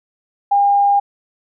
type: tone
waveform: sine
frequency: 806 Hz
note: G5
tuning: 48 cents sharp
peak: -10 dBFS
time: 0.51-1 s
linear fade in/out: 10 ms
effects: none